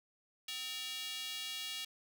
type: tone with high-pass filter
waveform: square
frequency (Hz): 256.9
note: C4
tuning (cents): -32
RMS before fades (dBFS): -42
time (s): 0.48-1.85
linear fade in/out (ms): 5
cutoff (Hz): 3100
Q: 2.5
effects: 10-bit